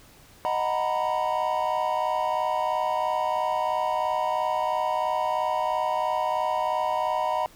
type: chord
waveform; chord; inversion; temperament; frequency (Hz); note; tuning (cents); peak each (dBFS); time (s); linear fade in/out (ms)
triangle; B major seventh; first; equal with one note detuned; 622.3 / 740 / 924.8 / 987.8; D#5 / F#5 / A#5 / B5; 0 / 0 / -14 / 0; -27; 0.45-7.46; 0
effects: pink hiss -53 dBFS RMS until 7.55 s